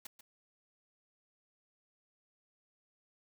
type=noise with echo; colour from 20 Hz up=white; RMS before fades=-45 dBFS; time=0.05-0.07 s; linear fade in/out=5 ms; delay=140 ms; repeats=1; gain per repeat=-11 dB; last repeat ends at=0.21 s; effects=none